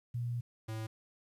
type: tone pair in turn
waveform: sine / square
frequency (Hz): 120.1 / 110.54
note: B2 / A2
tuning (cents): -48 / +8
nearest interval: minor second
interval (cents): 144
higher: first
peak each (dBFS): -33 / -38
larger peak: first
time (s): 0.14-0.41 / 0.68-0.87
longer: first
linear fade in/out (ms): 10
effects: resampled to 32000 Hz + 11-bit